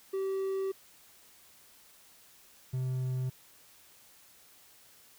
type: tone pair in turn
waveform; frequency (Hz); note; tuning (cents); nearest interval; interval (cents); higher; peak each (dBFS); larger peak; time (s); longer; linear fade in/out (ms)
triangle; 385.7 / 128.71; G4 / C3; -28 / -28; octave + perfect fifth; 1900; first; -28; neither; 0.13-0.72 / 2.73-3.3; first; 10
effects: white hiss -59 dBFS RMS until 5.18 s